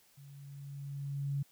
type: tone with level ramp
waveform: sine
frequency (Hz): 140.3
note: C#3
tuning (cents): +21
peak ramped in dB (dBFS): -51 to -30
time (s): 0.17-1.43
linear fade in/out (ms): 10
effects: white hiss -66 dBFS RMS until 1.51 s